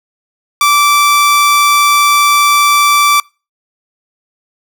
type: tone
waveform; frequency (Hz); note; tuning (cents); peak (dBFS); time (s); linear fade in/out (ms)
sawtooth; 1165; D6; -14; -3; 0.61-3.2; 2
effects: noise-tail reverb RT60 0.3 s tail -25 dB re dry